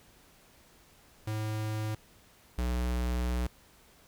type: tone pair in turn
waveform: square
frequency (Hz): 108.1 / 61.08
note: A2 / B1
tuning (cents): -30 / -18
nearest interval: minor seventh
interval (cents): 988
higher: first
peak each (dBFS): -32 / -29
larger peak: second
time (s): 1.27-1.95 / 2.58-3.47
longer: second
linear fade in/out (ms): 5
effects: pink hiss -60 dBFS RMS until 4.07 s